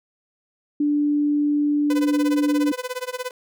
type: tone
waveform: sine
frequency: 293.3 Hz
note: D4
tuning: 2 cents flat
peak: -17 dBFS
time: 0.8-2.72 s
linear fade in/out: 5 ms
type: tone with tremolo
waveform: sawtooth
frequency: 503 Hz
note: B4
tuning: 32 cents sharp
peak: -20 dBFS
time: 1.9-3.31 s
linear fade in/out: 2 ms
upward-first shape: sine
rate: 17 Hz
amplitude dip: 95%
effects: none